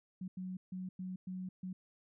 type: tone bursts at uneven times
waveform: sine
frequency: 185 Hz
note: F#3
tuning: in tune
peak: -39 dBFS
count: 6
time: 0.21-0.28 / 0.37-0.57 / 0.72-0.89 / 0.99-1.16 / 1.27-1.49 / 1.63-1.73 s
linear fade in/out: 5 ms
effects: none